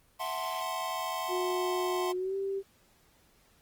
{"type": "chord", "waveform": "square", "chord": "F# half-diminished seventh", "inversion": "third", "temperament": "equal", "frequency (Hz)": [659.3, 740, 880, 1046.5], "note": ["E5", "F#5", "A5", "C6"], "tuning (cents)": [0, 0, 0, 0], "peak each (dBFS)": [-40, -39, -42, -36], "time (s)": [0.19, 2.13], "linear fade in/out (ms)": 20}
{"type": "tone with pitch glide", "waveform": "sine", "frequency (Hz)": [362.8, 391.1], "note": ["F#4", "G4"], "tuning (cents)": [-34, -4], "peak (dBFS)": -30, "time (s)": [1.28, 2.63], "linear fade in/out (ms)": 50, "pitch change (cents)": 130, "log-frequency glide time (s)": [2.15, 2.36]}
{"effects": ["pink hiss -65 dBFS RMS until 3.61 s", "Opus 24 kbps"]}